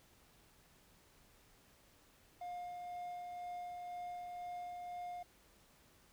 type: tone with tremolo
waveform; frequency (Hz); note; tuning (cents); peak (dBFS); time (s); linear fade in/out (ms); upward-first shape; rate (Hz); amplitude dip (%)
triangle; 710; F5; +28; -40; 2.41-5.23; 5; sine; 2; 25
effects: pink hiss -67 dBFS RMS until 6.12 s